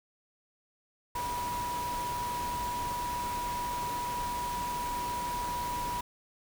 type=tone in noise; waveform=sine; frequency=973 Hz; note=B5; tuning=26 cents flat; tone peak=-32 dBFS; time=1.15-6.01 s; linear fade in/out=5 ms; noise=pink; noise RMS=-40 dBFS; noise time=1.15-6.01 s; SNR=+5 dB; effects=none